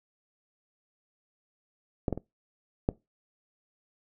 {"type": "clicks", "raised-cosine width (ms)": 2, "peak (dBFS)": [-13, -15, -23, -10], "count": 4, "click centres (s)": [2.082, 2.127, 2.176, 2.889], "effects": ["noise-tail reverb RT60 0.2 s tail -21 dB re dry"]}